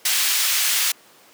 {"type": "high-pass noise", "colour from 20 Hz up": "pink", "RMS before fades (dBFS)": -20, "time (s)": [0.05, 0.92], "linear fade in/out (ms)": 5, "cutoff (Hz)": 2400, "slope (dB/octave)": 12, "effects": ["pink hiss -50 dBFS RMS until 1.33 s", "high-pass 300 Hz 12 dB/octave"]}